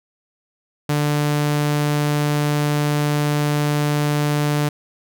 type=tone; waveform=sawtooth; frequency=147.6 Hz; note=D3; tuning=9 cents sharp; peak=-13 dBFS; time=0.89-4.69 s; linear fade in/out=5 ms; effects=none